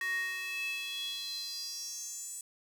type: tone with high-pass filter sweep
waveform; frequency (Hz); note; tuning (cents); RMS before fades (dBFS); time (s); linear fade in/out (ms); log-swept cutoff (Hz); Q
square; 372.4; F#4; +11; -38; 0.01-2.41; 2; 1700 to 8100; 6.5
effects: none